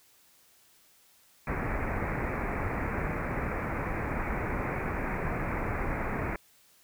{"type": "low-pass noise", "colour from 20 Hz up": "pink", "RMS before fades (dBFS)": -32, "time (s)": [1.47, 6.36], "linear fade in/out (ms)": 2, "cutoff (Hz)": 2400, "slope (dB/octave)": 96, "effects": ["white hiss -62 dBFS RMS until 6.83 s"]}